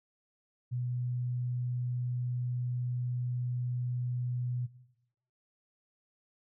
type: tone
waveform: sine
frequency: 123.47 Hz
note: B2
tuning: in tune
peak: -31 dBFS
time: 0.71-4.67 s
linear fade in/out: 20 ms
effects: noise-tail reverb RT60 0.9 s tail -17 dB re dry